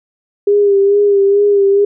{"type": "tone with vibrato", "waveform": "sine", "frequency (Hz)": 402.4, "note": "G4", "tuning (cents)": 45, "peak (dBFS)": -7, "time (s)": [0.47, 1.85], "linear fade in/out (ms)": 5, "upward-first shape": "sine", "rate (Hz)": 2.3, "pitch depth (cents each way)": 36, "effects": []}